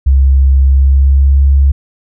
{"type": "tone with pitch glide", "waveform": "sine", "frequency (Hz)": [67.3, 68.95], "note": ["C2", "C#2"], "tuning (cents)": [49, -9], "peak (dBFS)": -4, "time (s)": [0.06, 1.72], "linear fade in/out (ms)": 10, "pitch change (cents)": 42, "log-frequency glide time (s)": [0.65, 1.42], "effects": []}